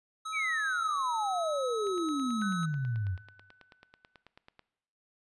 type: tone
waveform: square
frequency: 1285 Hz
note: E6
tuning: 45 cents flat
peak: -36 dBFS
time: 0.25-2.66 s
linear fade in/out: 10 ms
type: exponential sweep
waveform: sine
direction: down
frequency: 2401 to 87.31 Hz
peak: -29 dBFS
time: 0.32-3.18 s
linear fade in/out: 50 ms
type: click train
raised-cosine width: 0.3 ms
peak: -35 dBFS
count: 26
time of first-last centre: 1.87-4.593 s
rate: 9.18 Hz
type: tone with exponential decay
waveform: sine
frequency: 1500 Hz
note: F#6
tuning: 23 cents sharp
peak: -34 dBFS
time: 2.42-4.22 s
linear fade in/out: 0 ms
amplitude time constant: 390 ms
effects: noise-tail reverb RT60 0.9 s tail -20 dB re dry + resampled to 24000 Hz